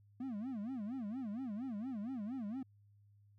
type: tone with vibrato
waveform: triangle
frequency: 233.1 Hz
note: A#3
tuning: in tune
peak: -37 dBFS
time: 0.2-2.63 s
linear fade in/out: 5 ms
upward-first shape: sine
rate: 4.3 Hz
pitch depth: 260 cents each way
effects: added 102 Hz sine -63 dBFS peak until 3.38 s